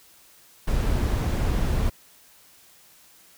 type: noise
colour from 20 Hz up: brown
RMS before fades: -23 dBFS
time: 0.67-1.9 s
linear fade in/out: 10 ms
effects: white hiss -54 dBFS RMS until 3.37 s